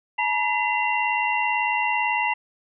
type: tone cluster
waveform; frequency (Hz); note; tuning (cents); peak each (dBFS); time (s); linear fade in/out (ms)
sine; 856 / 954 / 2029 / 2754; A5 / A#5 / B6 / F7; -48 / +40 / +46 / -25; -26; 0.18-2.34; 10
effects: none